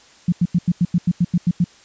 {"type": "tone bursts", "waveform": "sine", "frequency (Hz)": 174.61, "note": "F3", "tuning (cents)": 0, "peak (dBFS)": -12, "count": 11, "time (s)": [0.28, 1.643], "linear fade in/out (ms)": 5, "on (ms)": 43, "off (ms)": 89, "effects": ["white hiss -49 dBFS RMS until 1.84 s", "resampled to 16000 Hz"]}